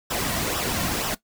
pink noise with flanger, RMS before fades -26 dBFS, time 0.1-1.15 s, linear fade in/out 10 ms, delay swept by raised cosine 0.45 to 2.45 ms, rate 2.1 Hz, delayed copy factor -0.55, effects noise-tail reverb RT60 0.1 s tail -17 dB re dry

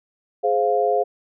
sine chord, F minor, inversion first, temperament just, 419.1 / 523.8 / 698.5 Hz, Ab4 / C5 / F5, +16 / +2 / 0 cents, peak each -21 / -22 / -20 dBFS, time 0.43-1.04 s, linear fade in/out 20 ms, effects none

